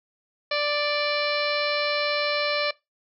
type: harmonic tone with a mistuned harmonic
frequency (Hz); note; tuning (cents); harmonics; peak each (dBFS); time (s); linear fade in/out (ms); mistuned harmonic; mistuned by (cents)
587.3; D5; 0; 1 / 2 / 3 / 4 / 5 / 6 / 7 / 8 / 9; -26 / -31 / -33 / -30 / -36 / -38 / -32 / -38 / -37; 0.51-2.71; 5; 8; -38
effects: noise-tail reverb RT60 0.2 s tail -21 dB re dry